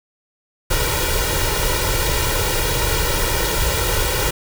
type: noise with comb filter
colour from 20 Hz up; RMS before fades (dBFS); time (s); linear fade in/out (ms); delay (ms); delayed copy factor
pink; -19; 0.7-4.31; 10; 2.1; +0.85
effects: none